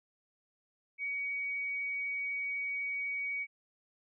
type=tone; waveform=sine; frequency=2254 Hz; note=C#7; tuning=28 cents sharp; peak=-33 dBFS; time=0.98-3.47 s; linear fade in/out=50 ms; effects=none